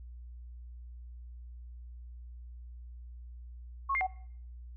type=tone with pitch steps; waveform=sine; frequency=1096 / 2116 / 751 Hz; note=C#6 / C7 / F#5; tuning=-20 / +19 / +26 cents; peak=-28 dBFS; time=3.89-4.07 s; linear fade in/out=10 ms; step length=60 ms; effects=noise-tail reverb RT60 0.6 s tail -22 dB re dry + added 60 Hz sine -44 dBFS peak until 4.76 s